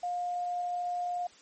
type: tone with quantisation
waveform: sine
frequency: 710 Hz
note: F5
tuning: 28 cents sharp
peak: -30 dBFS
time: 0.03-1.27 s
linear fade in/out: 5 ms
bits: 9
effects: white hiss -57 dBFS RMS until 1.41 s + MP3 32 kbps